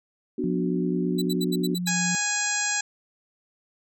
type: chord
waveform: sine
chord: B minor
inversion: none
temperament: just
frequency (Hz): 246.9 / 296.3 / 370.4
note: B3 / D4 / F#4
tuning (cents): 0 / +15 / +2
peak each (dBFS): -29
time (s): 0.38-1.75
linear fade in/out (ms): 5
type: tone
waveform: sine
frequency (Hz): 177.9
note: F3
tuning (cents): +32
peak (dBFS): -26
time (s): 0.44-2.15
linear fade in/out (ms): 0
type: tone bursts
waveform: sawtooth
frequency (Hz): 3962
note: B7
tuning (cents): +5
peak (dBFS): -26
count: 7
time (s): 1.18-1.898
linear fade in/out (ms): 10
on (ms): 40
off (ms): 73
type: harmonic tone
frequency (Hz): 828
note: G#5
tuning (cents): -5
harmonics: 1 / 2 / 3 / 4 / 5 / 6 / 7 / 8 / 9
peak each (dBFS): -35 / -29 / -33 / -39 / -36 / -38 / -37 / -31 / -28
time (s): 1.87-2.81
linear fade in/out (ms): 5
effects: none